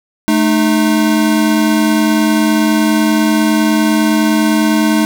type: tone pair together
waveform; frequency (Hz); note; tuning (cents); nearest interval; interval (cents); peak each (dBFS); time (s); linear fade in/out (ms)
square; 217.1 / 307; A3 / D#4; -23 / -23; tritone; 600; -13 / -13; 0.28-5.05; 0
effects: none